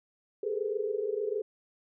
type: tone cluster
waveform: sine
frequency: 402 / 423.2 / 450.1 / 506 Hz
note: G4 / G#4 / A4 / B4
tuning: +44 / +33 / +39 / +42 cents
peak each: -35 / -32 / -36 / -38 dBFS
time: 0.43-1.42 s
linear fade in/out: 5 ms
effects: none